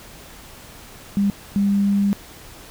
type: tone bursts at uneven times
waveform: sine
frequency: 200.4 Hz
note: G3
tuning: 38 cents sharp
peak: -15 dBFS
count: 2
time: 1.17-1.3 / 1.56-2.13 s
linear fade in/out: 0 ms
effects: pink hiss -42 dBFS RMS until 2.7 s